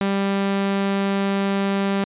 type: tone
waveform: sawtooth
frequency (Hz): 197.2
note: G3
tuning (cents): +11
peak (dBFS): -15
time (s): 0.01-2.04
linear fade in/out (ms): 0
effects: resampled to 8000 Hz